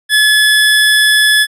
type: tone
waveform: 25% pulse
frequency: 1714 Hz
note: A6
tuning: 46 cents flat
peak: -3 dBFS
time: 0.09-1.47 s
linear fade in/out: 50 ms
effects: resampled to 32000 Hz